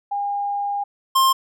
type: tone pair in turn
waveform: sine / square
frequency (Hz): 810 / 1059.4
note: G#5 / C6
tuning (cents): -43 / +21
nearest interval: perfect fourth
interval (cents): 464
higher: second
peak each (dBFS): -21 / -14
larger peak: second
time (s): 0.11-0.84 / 1.15-1.33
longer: first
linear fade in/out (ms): 10
effects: none